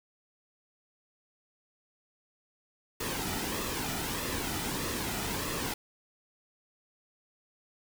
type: noise with flanger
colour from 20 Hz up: pink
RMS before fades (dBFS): -34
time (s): 3-5.74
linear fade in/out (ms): 5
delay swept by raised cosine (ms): 1.3 to 1.87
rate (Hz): 1.6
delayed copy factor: -0.5
effects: none